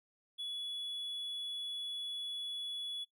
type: tone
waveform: triangle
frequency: 3400 Hz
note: G#7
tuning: 40 cents sharp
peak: -37 dBFS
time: 0.38-3.05 s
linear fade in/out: 20 ms
effects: noise-tail reverb RT60 0.1 s tail -18 dB re dry